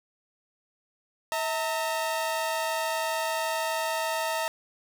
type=tone pair together; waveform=sawtooth; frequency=645.3 / 912 Hz; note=E5 / A#5; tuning=-37 / -38 cents; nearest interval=tritone; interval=599 cents; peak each=-26 dBFS; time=1.32-4.48 s; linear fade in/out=0 ms; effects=none